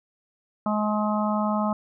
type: harmonic tone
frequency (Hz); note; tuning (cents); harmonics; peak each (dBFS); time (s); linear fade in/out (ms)
211.4; G#3; +31; 1 / 3 / 4 / 5 / 6; -24 / -29 / -30 / -31 / -32; 0.66-1.73; 2
effects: none